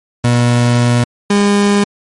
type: tone pair in turn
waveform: 30% pulse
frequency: 120.7 / 203 Hz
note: B2 / G#3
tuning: -39 / -39 cents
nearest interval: major sixth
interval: 900 cents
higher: second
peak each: -6 dBFS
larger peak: neither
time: 0.24-1.04 / 1.3-1.84 s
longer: first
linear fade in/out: 5 ms
effects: MP3 48 kbps